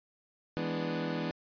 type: chord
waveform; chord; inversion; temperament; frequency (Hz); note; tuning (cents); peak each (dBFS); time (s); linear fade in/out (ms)
25% pulse; E dominant seventh; none; equal; 164.81 / 207.7 / 246.9 / 293.7; E3 / G#3 / B3 / D4; 0 / 0 / 0 / 0; -32 / -37 / -34 / -35; 0.57-1.31; 0
effects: resampled to 11025 Hz